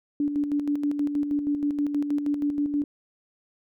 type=tone with tremolo; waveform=sine; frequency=290.2 Hz; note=D4; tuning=21 cents flat; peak=-21 dBFS; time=0.2-2.84 s; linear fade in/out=2 ms; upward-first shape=square; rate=6.3 Hz; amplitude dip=50%; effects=none